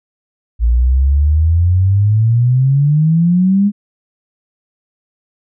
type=exponential sweep; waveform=sine; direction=up; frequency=56 to 207.9 Hz; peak=-8 dBFS; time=0.59-3.72 s; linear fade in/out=50 ms; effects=none